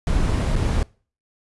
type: noise with dropouts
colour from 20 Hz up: brown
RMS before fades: -20 dBFS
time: 0.07-0.83 s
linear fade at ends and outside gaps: 1 ms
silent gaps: 0.556-0.561 s
effects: noise-tail reverb RT60 0.4 s tail -23 dB re dry + resampled to 24000 Hz